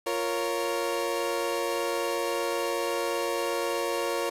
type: chord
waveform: 30% pulse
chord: Bb minor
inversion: second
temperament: equal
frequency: 349.2 / 466.2 / 554.4 Hz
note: F4 / Bb4 / Db5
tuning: 0 / 0 / 0 cents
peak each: -30 / -28 / -28 dBFS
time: 0.06-4.3 s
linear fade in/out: 10 ms
effects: resampled to 32000 Hz + 8-bit